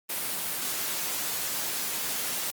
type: high-pass noise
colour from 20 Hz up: white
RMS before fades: -31 dBFS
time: 0.09-2.51 s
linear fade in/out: 10 ms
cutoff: 130 Hz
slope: 12 dB/octave
effects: Opus 24 kbps